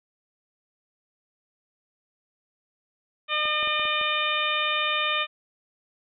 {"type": "harmonic tone", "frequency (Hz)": 606, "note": "D#5", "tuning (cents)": -46, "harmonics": [1, 2, 3, 4, 5, 6], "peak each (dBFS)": [-34, -28, -32, -28, -30, -30], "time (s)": [3.28, 5.27], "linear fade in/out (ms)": 50}
{"type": "clicks", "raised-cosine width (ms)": 1, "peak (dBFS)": -27, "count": 6, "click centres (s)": [3.455, 3.629, 3.674, 3.796, 3.854, 4.013]}
{"effects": []}